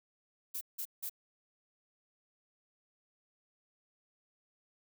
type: noise bursts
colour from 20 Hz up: violet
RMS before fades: -39 dBFS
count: 3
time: 0.54-1.096 s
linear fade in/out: 10 ms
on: 72 ms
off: 170 ms
effects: none